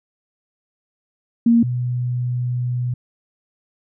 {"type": "tone pair in turn", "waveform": "sine", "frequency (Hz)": [233.1, 123.48], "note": ["A#3", "B2"], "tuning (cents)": [0, 0], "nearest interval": "major seventh", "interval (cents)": 1100, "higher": "first", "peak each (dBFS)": [-10, -19], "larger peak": "first", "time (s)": [[1.46, 1.63], [1.63, 2.94]], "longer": "second", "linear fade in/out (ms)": 5, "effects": []}